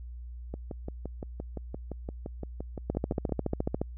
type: two click trains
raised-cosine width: 2 ms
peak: -23 / -15 dBFS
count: 17 / 14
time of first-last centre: 0.54-3.294 / 2.9-3.815 s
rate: 5.81 / 14.2 Hz
effects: added 60 Hz sine -39 dBFS peak until 3.97 s